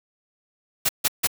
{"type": "noise bursts", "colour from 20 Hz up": "white", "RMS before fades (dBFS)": -20, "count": 3, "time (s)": [0.85, 1.273], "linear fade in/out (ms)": 10, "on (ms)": 41, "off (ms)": 150, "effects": []}